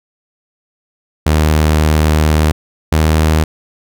sawtooth tone pair in turn, 77.2 / 78.28 Hz, D#2 / D#2, -13 / +11 cents, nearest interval unison, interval 24 cents, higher second, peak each -5 dBFS, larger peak neither, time 1.26-2.52 / 2.92-3.44 s, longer first, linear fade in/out 5 ms, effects none

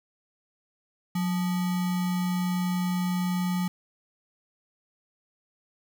sine tone with sample-and-hold, 180.6 Hz, F#3, 42 cents flat, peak -24 dBFS, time 1.15-3.68 s, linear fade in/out 5 ms, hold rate 1050 Hz, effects none

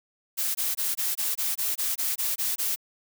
blue noise bursts, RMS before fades -27 dBFS, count 12, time 0.37-2.761 s, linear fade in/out 20 ms, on 180 ms, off 21 ms, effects none

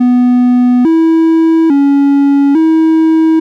triangle tone with pitch steps, 247.1 / 325.5 / 280.7 / 320.8 Hz, B3 / E4 / C#4 / E4, +1 / -22 / +22 / -47 cents, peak -3 dBFS, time 0-3.4 s, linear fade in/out 10 ms, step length 850 ms, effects none

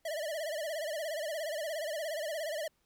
square tone with vibrato, 622.3 Hz, D#5, in tune, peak -35 dBFS, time 0.05-2.68 s, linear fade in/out 5 ms, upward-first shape sine, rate 17 Hz, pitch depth 120 cents each way, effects pink hiss -75 dBFS RMS until 2.85 s

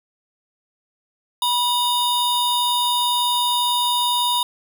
square tone pair together, 975 / 3681 Hz, B5 / A#7, -23 / -23 cents, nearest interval octave + major seventh, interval 2300 cents, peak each -21 dBFS, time 1.42-4.43 s, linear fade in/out 2 ms, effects none

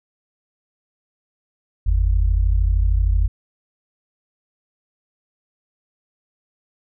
sine tone pair together, 48.52 / 81.6 Hz, G1 / E2, -17 / -17 cents, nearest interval major sixth, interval 900 cents, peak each -15 / -20 dBFS, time 1.86-3.28 s, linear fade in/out 10 ms, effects none

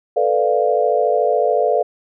sine chord, B half-diminished seventh, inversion third, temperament equal, 440 / 493.9 / 587.3 / 698.5 Hz, A4 / B4 / D5 / F5, 0 / 0 / 0 / 0 cents, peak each -19 dBFS, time 0.16-1.83 s, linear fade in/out 10 ms, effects none

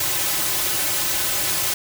white noise with comb filter, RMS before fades -22 dBFS, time 0-1.74 s, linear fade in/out 5 ms, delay 4.3 ms, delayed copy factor -1, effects none

